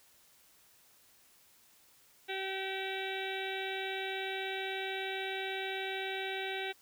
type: harmonic tone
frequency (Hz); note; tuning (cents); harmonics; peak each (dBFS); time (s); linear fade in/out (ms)
383.8; G4; -37; 1 / 2 / 4 / 5 / 6 / 7 / 8 / 9 / 10; -40 / -42 / -43 / -46 / -43 / -46 / -49 / -49 / -45; 2.28-6.73; 20
effects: white hiss -64 dBFS RMS until 6.81 s